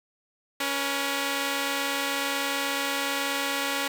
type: tone pair together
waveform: 5% pulse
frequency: 278.8 / 481.1 Hz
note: C#4 / B4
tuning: +10 / -45 cents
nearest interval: major sixth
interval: 945 cents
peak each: -16 / -20 dBFS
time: 0.6-3.88 s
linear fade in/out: 5 ms
effects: none